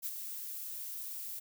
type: noise with ADSR envelope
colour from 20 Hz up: violet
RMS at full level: -36 dBFS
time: 0.02-1.4 s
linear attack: 37 ms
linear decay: 42 ms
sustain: -6 dB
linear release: 15 ms
effects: none

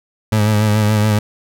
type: tone with vibrato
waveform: 30% pulse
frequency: 106.4 Hz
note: G#2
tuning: 42 cents sharp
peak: -9 dBFS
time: 0.32-1.19 s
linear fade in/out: 5 ms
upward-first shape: sine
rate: 7 Hz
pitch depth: 40 cents each way
effects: none

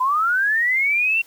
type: linear sweep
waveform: sine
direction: up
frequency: 988 to 2746 Hz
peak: -16 dBFS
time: 0-1.22 s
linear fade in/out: 10 ms
effects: white hiss -51 dBFS RMS until 1.26 s

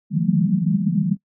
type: band-pass noise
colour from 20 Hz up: white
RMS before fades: -19 dBFS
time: 0.1-1.17 s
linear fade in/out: 50 ms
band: 150 to 220 Hz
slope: 96 dB/octave
effects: noise-tail reverb RT60 0.1 s tail -21 dB re dry

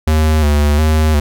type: tone with vibrato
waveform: square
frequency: 75.7 Hz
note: D#2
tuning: 47 cents flat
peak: -10 dBFS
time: 0.07-1.2 s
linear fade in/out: 5 ms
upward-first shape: square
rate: 1.4 Hz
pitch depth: 49 cents each way
effects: none

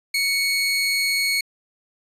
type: tone pair together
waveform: 40% pulse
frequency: 2226 / 4281 Hz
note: C#7 / C8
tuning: +7 / +39 cents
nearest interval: major seventh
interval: 1132 cents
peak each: -20 / -23 dBFS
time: 0.14-1.41 s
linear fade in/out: 5 ms
effects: resampled to 32000 Hz

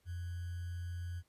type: tone with sample-and-hold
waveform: sine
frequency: 87.31 Hz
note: F2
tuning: in tune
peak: -38 dBFS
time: 0.05-1.23 s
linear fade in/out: 50 ms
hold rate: 1575 Hz
effects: pink hiss -75 dBFS RMS until 1.28 s + resampled to 32000 Hz

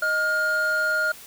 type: tone pair together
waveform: triangle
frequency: 622.3 / 1418.2 Hz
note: D#5 / F6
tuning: 0 / +26 cents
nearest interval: octave + major second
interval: 1426 cents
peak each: -27 / -19 dBFS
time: 0.02-1.12 s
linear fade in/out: 5 ms
effects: white hiss -44 dBFS RMS until 1.26 s

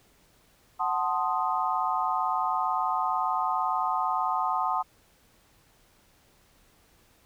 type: chord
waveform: sine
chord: F# diminished seventh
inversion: none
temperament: equal with one note detuned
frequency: 742.1 / 880 / 1046.5 / 1244.5 Hz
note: F#5 / A5 / C6 / Eb6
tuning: +5 / 0 / 0 / 0 cents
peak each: -30 dBFS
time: 0.79-4.83 s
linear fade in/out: 20 ms
effects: pink hiss -62 dBFS RMS until 7.25 s

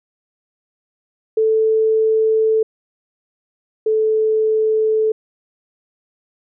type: tone pair in turn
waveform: sine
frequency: 440 / 436.5 Hz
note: A4 / A4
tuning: 0 / -14 cents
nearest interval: unison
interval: 14 cents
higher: first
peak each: -12 / -13 dBFS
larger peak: first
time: 1.37-2.63 / 3.86-5.12 s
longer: neither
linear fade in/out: 5 ms
effects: none

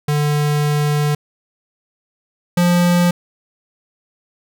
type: tone pair in turn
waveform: square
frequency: 147.9 / 175.46 Hz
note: D3 / F3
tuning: +13 / +8 cents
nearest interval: minor third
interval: 295 cents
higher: second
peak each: -15 / -12 dBFS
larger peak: second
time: 0.08-1.15 / 2.57-3.11 s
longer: first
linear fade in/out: 5 ms
effects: none

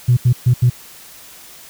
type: tone bursts at uneven times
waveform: sine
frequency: 122.9 Hz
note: B2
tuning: 8 cents flat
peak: -7 dBFS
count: 4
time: 0.08-0.17 / 0.25-0.33 / 0.46-0.54 / 0.62-0.7 s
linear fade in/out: 10 ms
effects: tanh soft clip ceiling -4 dBFS + white hiss -40 dBFS RMS until 1.69 s

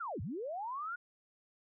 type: linear two-way sweep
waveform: sine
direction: down then up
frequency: 1462 to 74.9 to 1462 Hz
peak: -37 dBFS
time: 0-0.96 s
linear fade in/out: 10 ms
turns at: 0.21 s
effects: none

